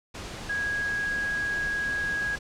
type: tone in noise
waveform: sine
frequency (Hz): 1652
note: G#6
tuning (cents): -10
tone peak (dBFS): -26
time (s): 0.49-2.36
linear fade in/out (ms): 10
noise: pink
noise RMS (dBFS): -38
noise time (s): 0.14-2.39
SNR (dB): +9
effects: low-pass 7000 Hz 12 dB/octave